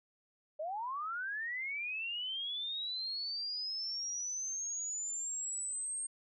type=linear sweep; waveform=sine; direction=up; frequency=587 to 8580 Hz; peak=-36 dBFS; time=0.59-6.07 s; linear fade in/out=10 ms; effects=none